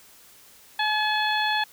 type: harmonic tone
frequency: 854 Hz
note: G#5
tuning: 48 cents sharp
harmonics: 1 / 2 / 3 / 4 / 5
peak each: -25 / -26 / -32 / -29 / -34 dBFS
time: 0.79-1.64 s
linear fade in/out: 5 ms
effects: white hiss -52 dBFS RMS until 1.72 s